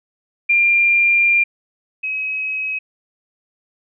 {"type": "tone pair in turn", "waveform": "sine", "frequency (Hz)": [2391, 2549], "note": ["D7", "D#7"], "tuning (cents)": [30, 41], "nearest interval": "minor second", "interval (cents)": 111, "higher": "second", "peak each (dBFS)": [-11, -20], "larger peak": "first", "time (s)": [[0.49, 1.44], [2.03, 2.79]], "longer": "first", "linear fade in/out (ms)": 10, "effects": []}